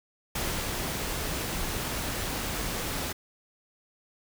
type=noise with ADSR envelope; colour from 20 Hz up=pink; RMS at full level=-30 dBFS; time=0.35-3.13 s; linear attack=6 ms; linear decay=300 ms; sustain=-2 dB; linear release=13 ms; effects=none